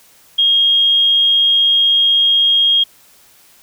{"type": "tone", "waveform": "sine", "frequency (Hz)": 3252, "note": "G#7", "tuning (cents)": -37, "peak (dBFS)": -9, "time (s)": [0.38, 2.84], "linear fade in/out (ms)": 10, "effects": ["white hiss -48 dBFS RMS until 3.62 s"]}